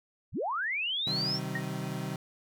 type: linear sweep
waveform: sine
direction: up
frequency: 32.33 to 5570 Hz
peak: -29 dBFS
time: 0.32-1.4 s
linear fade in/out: 50 ms
type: chord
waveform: 35% pulse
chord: C minor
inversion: none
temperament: equal with one note detuned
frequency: 130.81 / 155.56 / 191.85 Hz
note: C3 / Eb3 / G3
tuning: 0 / 0 / -37 cents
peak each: -36 dBFS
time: 1.07-2.16 s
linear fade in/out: 2 ms
type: tone with exponential decay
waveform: sine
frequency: 1864.7 Hz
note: A#6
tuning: in tune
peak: -28 dBFS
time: 1.55-1.67 s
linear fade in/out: 5 ms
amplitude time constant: 25 ms
effects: none